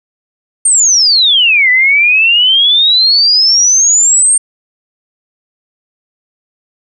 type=exponential two-way sweep; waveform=sine; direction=down then up; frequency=8910 to 1975.5 to 8780 Hz; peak=-5 dBFS; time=0.65-4.38 s; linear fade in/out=5 ms; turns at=1.7 s; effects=none